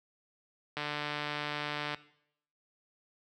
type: click train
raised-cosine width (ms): 0.3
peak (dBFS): -19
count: 175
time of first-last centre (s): 0.77-1.946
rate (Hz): 148
effects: noise-tail reverb RT60 0.7 s tail -18 dB re dry + high-pass 80 Hz 12 dB/octave